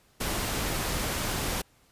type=noise; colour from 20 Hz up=pink; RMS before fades=-30 dBFS; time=0.2-1.62 s; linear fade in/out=10 ms; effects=pink hiss -63 dBFS RMS until 1.91 s + resampled to 32000 Hz